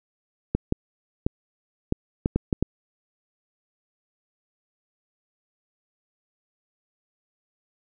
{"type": "clicks", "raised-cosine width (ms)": 3, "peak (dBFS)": -8, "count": 8, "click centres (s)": [0.55, 0.724, 1.265, 1.924, 2.259, 2.36, 2.528, 2.626], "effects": []}